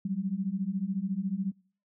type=beating tone pair; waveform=sine; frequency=184.1 / 198.1 Hz; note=F#3 / G3; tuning=-8 / +18 cents; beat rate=14 Hz; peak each=-32 / -31 dBFS; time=0.05-1.52 s; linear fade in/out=5 ms; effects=noise-tail reverb RT60 0.5 s tail -26 dB re dry